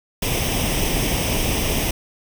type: noise with comb filter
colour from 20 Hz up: pink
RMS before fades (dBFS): -21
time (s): 0.22-1.91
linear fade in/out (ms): 5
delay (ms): 0.35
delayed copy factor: +0.65
effects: none

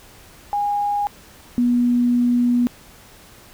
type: tone pair in turn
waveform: sine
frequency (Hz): 819 / 242.9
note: G#5 / B3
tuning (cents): -24 / -29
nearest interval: octave + major sixth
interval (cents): 2105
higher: first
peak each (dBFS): -18 / -14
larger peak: second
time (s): 0.53-1.07 / 1.58-2.67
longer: second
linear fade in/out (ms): 0
effects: pink hiss -46 dBFS RMS until 3.53 s

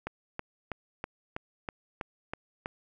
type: click train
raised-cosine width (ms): 0.5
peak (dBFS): -19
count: 9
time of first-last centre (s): 0.07-2.659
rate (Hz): 3.09
effects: none

